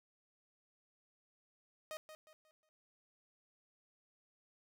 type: tone with echo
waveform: sawtooth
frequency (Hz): 622.3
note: D#5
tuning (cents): 0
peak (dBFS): -39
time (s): 1.91-1.97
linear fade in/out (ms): 0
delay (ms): 180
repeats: 4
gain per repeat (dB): -9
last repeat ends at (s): 2.69
effects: none